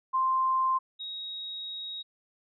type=tone pair in turn; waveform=sine; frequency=1046.5 / 3785 Hz; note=C6 / A#7; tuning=0 / +26 cents; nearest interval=octave + minor seventh; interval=2226 cents; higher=second; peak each=-23 / -35 dBFS; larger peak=first; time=0.13-0.79 / 0.99-2.03 s; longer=second; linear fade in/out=20 ms; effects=none